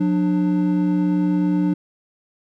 triangle tone pair together, 180 / 296.9 Hz, F#3 / D4, -47 / +19 cents, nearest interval major sixth, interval 866 cents, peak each -17 dBFS, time 0-1.74 s, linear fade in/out 10 ms, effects none

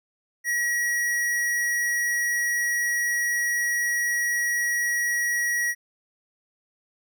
square tone, 1912 Hz, A#6, 43 cents sharp, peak -23 dBFS, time 0.44-5.75 s, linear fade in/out 50 ms, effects none

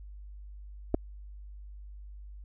clicks, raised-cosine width 2 ms, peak -14 dBFS, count 2, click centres 0.943 / 0.946 s, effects added 50 Hz sine -43 dBFS peak until 2.44 s

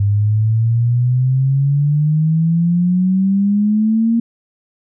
sine exponential sweep, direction up, 100 to 233.1 Hz, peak -11 dBFS, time 0-4.2 s, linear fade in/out 5 ms, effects none

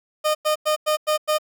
30% pulse tone bursts, 612 Hz, D#5, 29 cents flat, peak -15 dBFS, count 6, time 0.24-1.385 s, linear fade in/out 20 ms, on 110 ms, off 97 ms, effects none

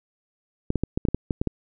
clicks, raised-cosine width 3 ms, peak -10 dBFS, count 10, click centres 0.704 / 0.757 / 0.836 / 0.975 / 1.052 / 1.086 / 1.146 / 1.308 / 1.415 / 1.473 s, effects none

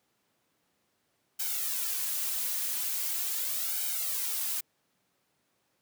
blue noise with flanger, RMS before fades -32 dBFS, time 1.39-4.61 s, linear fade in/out 10 ms, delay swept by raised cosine 1.3 to 4.2 ms, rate 0.41 Hz, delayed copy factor +0.85, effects pink hiss -74 dBFS RMS until 5.81 s + high-pass 150 Hz 12 dB/octave

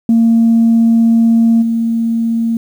sine tone with level steps, 229 Hz, A#3, 31 cents flat, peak -5 / -11 dBFS, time 0.09-2.57 s, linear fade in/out 2 ms, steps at 1.61 s, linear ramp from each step 20 ms, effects tanh soft clip ceiling -3 dBFS + 7-bit

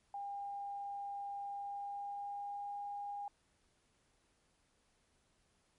sine tone with pitch glide, 804 to 812.4 Hz, G5 to G#5, +44 to -38 cents, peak -40 dBFS, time 0.14-3.28 s, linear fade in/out 2 ms, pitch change +18 cents, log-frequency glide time 1.47-2.81 s, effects pink hiss -75 dBFS RMS until 5.78 s + MP3 48 kbps

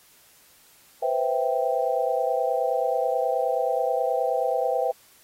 sine chord, C major seventh, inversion third, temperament equal, 493.9 / 523.3 / 659.3 / 784 Hz, B4 / C5 / E5 / G5, 0 / 0 / 0 / 0 cents, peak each -27 dBFS, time 1.02-4.92 s, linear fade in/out 10 ms, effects white hiss -56 dBFS RMS until 5.23 s + AAC 48 kbps

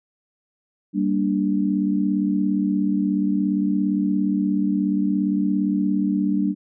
sine chord, G minor, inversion none, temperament equal, 196 / 233.1 / 293.7 Hz, G3 / Bb3 / D4, 0 / 0 / 0 cents, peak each -21 / -26 / -22 dBFS, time 0.93-6.55 s, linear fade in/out 50 ms, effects none

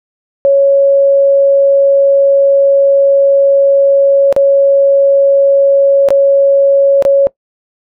sine tone with dropouts, 554.4 Hz, C#5, in tune, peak -4 dBFS, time 0.45-7.27 s, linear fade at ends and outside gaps 0 ms, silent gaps 4.326-4.364 / 6.087-6.105 / 7.024-7.051 s, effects noise-tail reverb RT60 0.1 s tail -21 dB re dry

